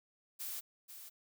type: noise with echo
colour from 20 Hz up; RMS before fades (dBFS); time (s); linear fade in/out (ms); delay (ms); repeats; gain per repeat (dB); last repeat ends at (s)
blue; -42; 0.39-0.61; 20; 490; 1; -9; 1.1
effects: none